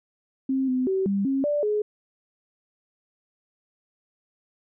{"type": "tone with pitch steps", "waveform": "sine", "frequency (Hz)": [265.8, 255.3, 382, 198.2, 270.7, 587, 420.7], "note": ["C4", "C4", "G4", "G3", "C#4", "D5", "G#4"], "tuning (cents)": [27, -42, -45, 19, -41, -1, 22], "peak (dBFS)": -21, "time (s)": [0.49, 1.82], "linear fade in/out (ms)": 5, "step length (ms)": 190, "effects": []}